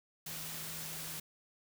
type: tone in noise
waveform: sine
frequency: 160 Hz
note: D#3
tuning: 49 cents sharp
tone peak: -51 dBFS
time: 0.26-1.2 s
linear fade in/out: 5 ms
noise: white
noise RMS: -43 dBFS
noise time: 0.26-1.2 s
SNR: -11 dB
effects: none